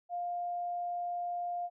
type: tone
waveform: sine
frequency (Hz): 703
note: F5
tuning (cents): +11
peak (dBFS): -33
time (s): 0.09-1.7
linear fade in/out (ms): 50
effects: none